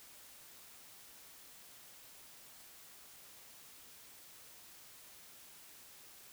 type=silence; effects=white hiss -57 dBFS RMS until 6.32 s